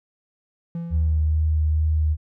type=tone with exponential decay; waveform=triangle; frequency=168.8 Hz; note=E3; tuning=41 cents sharp; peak=-23 dBFS; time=0.75-1.86 s; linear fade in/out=2 ms; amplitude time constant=240 ms
type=tone with vibrato; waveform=sine; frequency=77.6 Hz; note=D#2; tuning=4 cents flat; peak=-17 dBFS; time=0.9-2.17 s; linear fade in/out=50 ms; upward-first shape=sine; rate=2.3 Hz; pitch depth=12 cents each way
effects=none